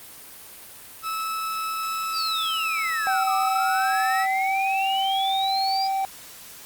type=tone; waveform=40% pulse; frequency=1304 Hz; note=E6; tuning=19 cents flat; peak=-25 dBFS; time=1.02-4.27 s; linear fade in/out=50 ms
type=exponential two-way sweep; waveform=sine; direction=down then up; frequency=4972 to 1177 to 4972 Hz; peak=-26 dBFS; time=2.12-5.89 s; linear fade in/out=50 ms; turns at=3.34 s
type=tone with pitch glide; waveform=triangle; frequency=768 to 774.7 Hz; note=G5 to G5; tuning=-36 to -21 cents; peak=-20 dBFS; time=3.07-6.05 s; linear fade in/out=0 ms; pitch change=+15 cents; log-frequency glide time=4.41-4.54 s
effects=white hiss -43 dBFS RMS until 6.65 s + Opus 32 kbps